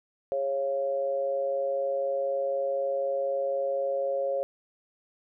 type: tone with amplitude modulation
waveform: sine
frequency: 549 Hz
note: C#5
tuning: 17 cents flat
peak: -22 dBFS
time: 0.32-4.43 s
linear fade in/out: 0 ms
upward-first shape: sine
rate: 140 Hz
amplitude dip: 75%
effects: none